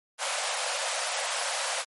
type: high-pass noise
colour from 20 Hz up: pink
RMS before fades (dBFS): -30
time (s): 0.18-1.85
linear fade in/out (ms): 50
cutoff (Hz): 510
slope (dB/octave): 96
effects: MP3 48 kbps